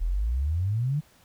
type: exponential sweep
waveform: sine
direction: up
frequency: 38.89 to 156.1 Hz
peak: -23 dBFS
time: 0-1.01 s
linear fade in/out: 20 ms
effects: pink hiss -59 dBFS RMS until 1.24 s